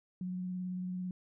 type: tone with vibrato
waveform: sine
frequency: 182.4 Hz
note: F#3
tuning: 24 cents flat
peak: -35 dBFS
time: 0.21-1.11 s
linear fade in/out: 2 ms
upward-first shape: sine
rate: 18 Hz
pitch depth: 16 cents each way
effects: none